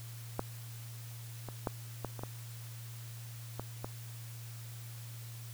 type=clicks; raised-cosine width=1 ms; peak=-18 / -28 / -18 / -22 / -29 / -25 / -24 / -24 dBFS; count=8; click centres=0.394 / 1.487 / 1.672 / 2.047 / 2.193 / 2.235 / 3.596 / 3.845 s; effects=added 116 Hz sine -44 dBFS peak until 5.53 s + white hiss -53 dBFS RMS until 5.53 s